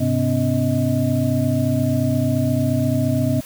sine tone cluster, 103.3 / 132 / 251 / 285.2 / 629 Hz, G#2 / C3 / B3 / C#4 / D#5, -9 / +16 / +28 / +49 / +19 cents, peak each -23 / -21 / -21 / -25 / -25 dBFS, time 0-3.41 s, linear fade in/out 10 ms, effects white hiss -40 dBFS RMS until 3.45 s

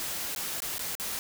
white noise with dropouts, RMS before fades -34 dBFS, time 0-1.19 s, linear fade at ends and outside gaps 0 ms, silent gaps 0.349-0.361 / 0.603-0.621 / 0.782-0.793 / 0.952-0.998 s, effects none

